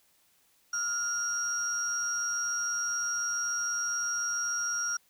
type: tone pair together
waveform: sine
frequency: 1401 / 5654 Hz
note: F6 / F8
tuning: +5 / +20 cents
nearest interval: 2 octaves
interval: 2415 cents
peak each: -31 / -30 dBFS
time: 0.73-4.97 s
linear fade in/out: 5 ms
effects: tanh soft clip ceiling -22 dBFS + white hiss -67 dBFS RMS until 5.09 s